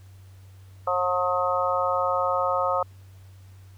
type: harmonic tone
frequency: 180 Hz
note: F#3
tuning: 47 cents flat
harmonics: 3 / 4 / 5 / 6 / 7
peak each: -26 / -29 / -30 / -30 / -26 dBFS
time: 0.87-2.83 s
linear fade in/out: 5 ms
effects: added 95 Hz sine -45 dBFS peak until 3.77 s + pink hiss -60 dBFS RMS until 3.77 s